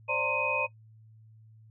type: tone cluster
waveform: sine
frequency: 526 / 588 / 919 / 1054 / 2505 Hz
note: C5 / D5 / A#5 / C6 / D#7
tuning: +9 / +2 / -25 / +12 / +11 cents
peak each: -35 / -34 / -34 / -37 / -29 dBFS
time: 0.08-0.67 s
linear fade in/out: 20 ms
effects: noise-tail reverb RT60 0.1 s tail -17 dB re dry + added 110 Hz sine -52 dBFS peak until 1.7 s